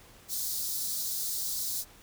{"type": "high-pass noise", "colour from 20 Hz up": "white", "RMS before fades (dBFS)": -33, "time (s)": [0.28, 1.85], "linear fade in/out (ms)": 50, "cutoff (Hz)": 3900, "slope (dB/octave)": 48, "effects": ["pink hiss -55 dBFS RMS until 2.02 s"]}